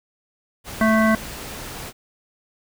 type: noise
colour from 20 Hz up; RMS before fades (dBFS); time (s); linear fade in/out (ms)
pink; -34; 0.64-1.93; 50
type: harmonic tone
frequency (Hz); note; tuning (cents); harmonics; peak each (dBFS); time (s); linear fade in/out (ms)
220; A3; 0; 1 / 3 / 5 / 7 / 9; -16 / -21 / -23 / -24 / -26; 0.81-1.15; 2
effects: none